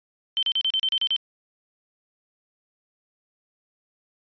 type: tone bursts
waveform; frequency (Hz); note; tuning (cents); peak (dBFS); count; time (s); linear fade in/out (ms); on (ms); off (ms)
sine; 3100; G7; -20; -20; 9; 0.37-1.163; 0; 57; 35
effects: resampled to 11025 Hz